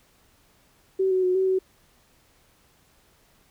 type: tone with pitch steps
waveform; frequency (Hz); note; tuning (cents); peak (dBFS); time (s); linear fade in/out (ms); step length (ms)
sine; 381.3 / 372.9 / 365.8 / 379.1 / 376.4; G4 / F#4 / F#4 / F#4 / F#4; -48 / +14 / -20 / +42 / +30; -19; 0.99-1.59; 10; 120
effects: pink hiss -61 dBFS RMS until 3.5 s